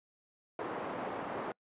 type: band-pass noise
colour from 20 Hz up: pink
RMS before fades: -39 dBFS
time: 0.59-1.52 s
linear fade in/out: 2 ms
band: 330 to 1100 Hz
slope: 12 dB/octave
effects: noise-tail reverb RT60 0.1 s tail -26 dB re dry + resampled to 8000 Hz